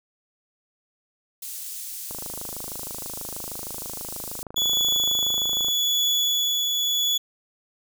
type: high-pass noise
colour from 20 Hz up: pink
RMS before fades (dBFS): -35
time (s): 1.42-4.43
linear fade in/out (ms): 5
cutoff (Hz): 7800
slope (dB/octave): 12
type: click train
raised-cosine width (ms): 1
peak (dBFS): -23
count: 95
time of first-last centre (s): 2.11-5.684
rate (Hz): 26.3
type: tone with tremolo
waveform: 35% pulse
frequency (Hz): 3415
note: G#7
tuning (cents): +48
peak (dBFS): -17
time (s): 4.56-7.18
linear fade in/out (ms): 10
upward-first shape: triangle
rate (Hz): 0.82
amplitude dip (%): 30
effects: none